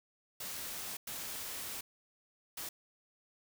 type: noise bursts at uneven times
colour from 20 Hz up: white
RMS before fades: -42 dBFS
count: 3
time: 0.4-0.97 / 1.07-1.81 / 2.57-2.69 s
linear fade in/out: 5 ms
effects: none